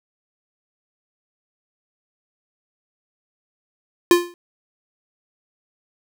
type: tone with exponential decay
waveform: square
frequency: 349.2 Hz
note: F4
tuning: in tune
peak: -7 dBFS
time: 4.11-4.34 s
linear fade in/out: 1 ms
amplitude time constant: 50 ms
effects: none